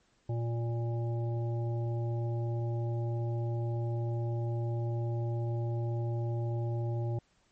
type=harmonic tone; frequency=117.1 Hz; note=A#2; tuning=8 cents sharp; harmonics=1 / 3 / 5 / 7; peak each=-30 / -40 / -44 / -47 dBFS; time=0.29-7.19 s; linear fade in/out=5 ms; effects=pink hiss -70 dBFS RMS until 7.51 s + MP3 32 kbps